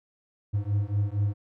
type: beating tone pair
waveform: triangle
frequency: 100.2 / 104.5 Hz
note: G2 / G#2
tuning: +38 / +11 cents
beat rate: 4.3 Hz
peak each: -25 dBFS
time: 0.53-1.34 s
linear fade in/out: 20 ms
effects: none